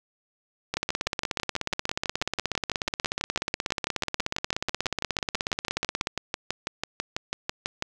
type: two click trains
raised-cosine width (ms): 0.2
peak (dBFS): -9 / -10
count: 89 / 44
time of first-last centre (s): 0.77-6.071 / 0.74-7.824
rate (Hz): 16.6 / 6.07
effects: none